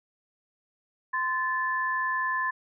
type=tone pair together; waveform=sine; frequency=1035 / 1744.7 Hz; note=C6 / A6; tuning=-19 / -15 cents; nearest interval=major sixth; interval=904 cents; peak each=-28 dBFS; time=1.13-2.51 s; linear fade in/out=10 ms; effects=none